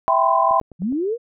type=chord; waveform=sine; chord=C major seventh; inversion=first; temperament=equal with one note detuned; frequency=659.3 / 784 / 1003.3 / 1046.5 Hz; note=E5 / G5 / B5 / C6; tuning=0 / 0 / +27 / 0 cents; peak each=-20 / -20 / -18 / -20 dBFS; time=0.08-0.6 s; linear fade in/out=0 ms
type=click train; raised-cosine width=2 ms; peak=-27 dBFS; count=5; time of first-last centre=0.51-0.925 s; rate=9.65 Hz
type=linear sweep; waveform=sine; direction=up; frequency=155.56 to 493.9 Hz; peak=-19 dBFS; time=0.79-1.18 s; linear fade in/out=50 ms
effects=none